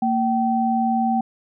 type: tone pair together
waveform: sine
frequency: 230 / 770 Hz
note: A#3 / G5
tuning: -23 / -31 cents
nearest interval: octave + major sixth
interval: 2092 cents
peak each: -20 dBFS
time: 0.02-1.21 s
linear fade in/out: 5 ms
effects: none